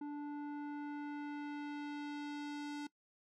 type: tone with low-pass filter sweep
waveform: square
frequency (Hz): 292.1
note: D4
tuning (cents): -9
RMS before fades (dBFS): -43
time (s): 0.01-2.87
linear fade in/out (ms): 5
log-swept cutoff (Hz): 860 to 6700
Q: 0.89
effects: noise-tail reverb RT60 0.1 s tail -20 dB re dry